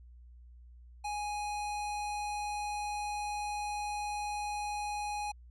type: tone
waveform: square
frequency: 830.6 Hz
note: G#5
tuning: in tune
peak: -35 dBFS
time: 1.04-5.32 s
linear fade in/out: 10 ms
effects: added 60 Hz sine -51 dBFS peak until 5.5 s + resampled to 24000 Hz